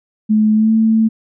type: tone with pitch glide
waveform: sine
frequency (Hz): 215.1 to 221.9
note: A3 to A3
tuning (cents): -39 to +15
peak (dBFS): -9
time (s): 0.29-1.09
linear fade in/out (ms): 20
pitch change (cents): +54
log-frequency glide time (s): 0.54-0.72
effects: none